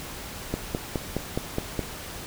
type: click train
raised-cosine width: 2 ms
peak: -12 dBFS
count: 7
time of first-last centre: 0.54-1.793 s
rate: 4.79 Hz
effects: pink hiss -38 dBFS RMS until 2.26 s